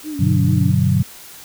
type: tone with vibrato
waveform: sine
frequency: 293.7 Hz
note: D4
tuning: in tune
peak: -24 dBFS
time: 0.03-0.73 s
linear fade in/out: 50 ms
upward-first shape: sine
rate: 4.5 Hz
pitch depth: 85 cents each way
type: chord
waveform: sine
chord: G major seventh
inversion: none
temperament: equal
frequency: 98 / 123.47 / 146.83 / 185 Hz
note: G2 / B2 / D3 / F#3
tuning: 0 / 0 / 0 / 0 cents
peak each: -18 dBFS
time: 0.19-1.03 s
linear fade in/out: 10 ms
effects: white hiss -39 dBFS RMS until 1.44 s